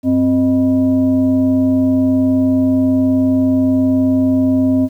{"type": "tone with frequency modulation", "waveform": "sine", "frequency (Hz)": 261.6, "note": "C4", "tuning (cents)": 0, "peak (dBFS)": -10, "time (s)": [0.03, 4.89], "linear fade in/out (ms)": 50, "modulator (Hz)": 358, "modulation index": 0.49, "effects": ["8-bit"]}